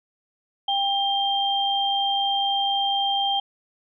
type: tone pair together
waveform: sine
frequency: 794 / 3176 Hz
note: G5 / G7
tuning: +22 / +22 cents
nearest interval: 2 octaves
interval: 2400 cents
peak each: -23 dBFS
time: 0.68-3.4 s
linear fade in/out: 5 ms
effects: none